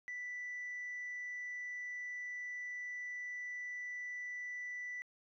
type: tone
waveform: sine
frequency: 1975.5 Hz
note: B6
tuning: in tune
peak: -39 dBFS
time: 0.08-5.02 s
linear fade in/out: 0 ms
effects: tanh soft clip ceiling -38 dBFS